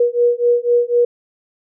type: beating tone pair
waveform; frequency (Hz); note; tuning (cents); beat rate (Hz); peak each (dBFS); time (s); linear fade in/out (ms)
sine; 478.6 / 482.6; A#4 / B4; +46 / -40; 4; -15 / -15; 0-1.05; 5
effects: none